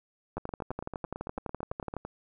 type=two click trains; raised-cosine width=1 ms; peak=-20 / -23 dBFS; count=20 / 16; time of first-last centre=0.37-1.967 / 0.38-2.05 s; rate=11.9 / 8.98 Hz; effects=none